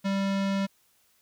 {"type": "tone with low-pass filter", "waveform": "square", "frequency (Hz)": 196, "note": "G3", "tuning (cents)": 0, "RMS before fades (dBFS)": -27, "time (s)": [0.04, 0.67], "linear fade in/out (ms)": 20, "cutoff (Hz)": 4700, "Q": 0.92, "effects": ["white hiss -66 dBFS RMS until 1.21 s"]}